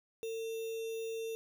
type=tone with sample-and-hold; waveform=sine; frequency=451.3 Hz; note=A4; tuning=44 cents sharp; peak=-36 dBFS; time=0.23-1.35 s; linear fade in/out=0 ms; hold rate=3150 Hz; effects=none